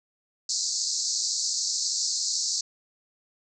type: band-pass noise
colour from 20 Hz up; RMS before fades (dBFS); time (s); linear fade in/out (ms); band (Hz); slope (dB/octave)
pink; -28; 0.49-2.61; 5; 4200 to 7600; 96
effects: none